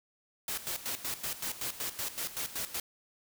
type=noise with tremolo; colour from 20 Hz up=white; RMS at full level=-35 dBFS; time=0.48-2.8 s; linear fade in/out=2 ms; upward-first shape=square; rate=5.3 Hz; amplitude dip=75%; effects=none